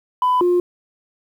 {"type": "tone pair in turn", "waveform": "sine", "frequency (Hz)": [1000, 354.8], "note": ["B5", "F4"], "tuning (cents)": [21, 27], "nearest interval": "octave + tritone", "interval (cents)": 1794, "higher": "first", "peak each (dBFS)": [-12, -11], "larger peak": "second", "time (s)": [[0.22, 0.41], [0.41, 0.6]], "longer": "neither", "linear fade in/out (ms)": 2, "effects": ["tanh soft clip ceiling -11 dBFS", "8-bit"]}